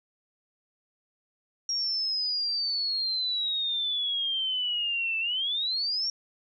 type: exponential two-way sweep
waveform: sine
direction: down then up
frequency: 5620 to 2637 to 5620 Hz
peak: -26 dBFS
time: 1.69-6.1 s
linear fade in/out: 2 ms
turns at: 5.19 s
effects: none